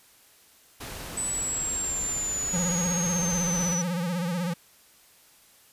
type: noise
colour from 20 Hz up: pink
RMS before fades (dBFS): -38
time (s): 0.8-3.75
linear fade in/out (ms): 10
type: exponential sweep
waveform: sine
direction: down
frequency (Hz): 8010 to 5920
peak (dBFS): -27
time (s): 1.17-3.82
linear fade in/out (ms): 5
type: tone with vibrato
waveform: square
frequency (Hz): 175.1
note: F3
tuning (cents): +5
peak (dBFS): -27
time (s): 2.53-4.54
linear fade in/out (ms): 10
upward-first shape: sine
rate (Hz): 16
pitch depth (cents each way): 97
effects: white hiss -57 dBFS RMS until 5.72 s + resampled to 32000 Hz